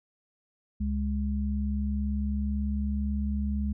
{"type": "tone pair together", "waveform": "sine", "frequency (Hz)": [69.1, 207.1], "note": ["C#2", "G#3"], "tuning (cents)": [-5, -5], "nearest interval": "octave + perfect fifth", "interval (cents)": 1900, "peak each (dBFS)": [-28, -30], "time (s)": [0.8, 3.73], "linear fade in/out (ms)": 10, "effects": []}